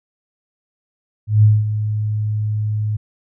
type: tone with ADSR envelope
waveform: sine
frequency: 106.6 Hz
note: G#2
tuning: 46 cents sharp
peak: -6 dBFS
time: 1.27-2.97 s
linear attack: 160 ms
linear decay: 210 ms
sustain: -11 dB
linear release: 11 ms
effects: none